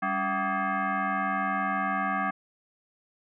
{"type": "tone with frequency modulation", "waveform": "sine", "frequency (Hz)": 196.4, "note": "G3", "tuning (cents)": 4, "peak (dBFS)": -25, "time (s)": [0.02, 2.31], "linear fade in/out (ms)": 10, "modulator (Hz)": 479, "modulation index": 3.3, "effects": []}